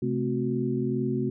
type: tone cluster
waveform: sine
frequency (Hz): 131.9 / 217.1 / 259.3 / 367.2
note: C3 / A3 / C4 / F#4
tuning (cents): +14 / -23 / -15 / -13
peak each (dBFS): -30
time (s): 0.02-1.3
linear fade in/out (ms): 5
effects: none